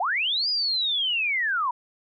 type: linear two-way sweep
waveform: sine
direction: up then down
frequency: 648 to 4978 to 936 Hz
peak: -22 dBFS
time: 0-1.71 s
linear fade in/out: 5 ms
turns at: 0.49 s
effects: none